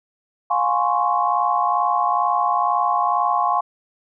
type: chord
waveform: sine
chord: Db major seventh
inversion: first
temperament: equal with one note detuned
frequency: 707.8 / 830.6 / 1046.5 / 1108.7 Hz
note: F5 / Ab5 / C6 / Db6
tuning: +23 / 0 / 0 / 0 cents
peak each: -22 dBFS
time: 0.5-3.61 s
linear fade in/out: 10 ms
effects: none